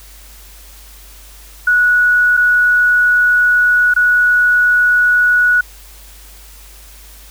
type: tone with dropouts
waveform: sine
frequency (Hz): 1466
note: F#6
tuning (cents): -16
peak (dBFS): -8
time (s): 1.67-5.61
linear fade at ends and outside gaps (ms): 5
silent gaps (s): 2.369-2.373 / 3.939-3.962
effects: added 50 Hz sine -38 dBFS peak until 7.3 s + white hiss -41 dBFS RMS until 7.3 s